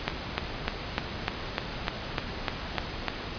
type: two click trains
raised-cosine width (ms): 0.3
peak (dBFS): -21 / -9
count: 4 / 11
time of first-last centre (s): 0.1-2.755 / 0.08-3.083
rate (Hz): 1.13 / 3.33
effects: pink hiss -36 dBFS RMS until 3.38 s + resampled to 11025 Hz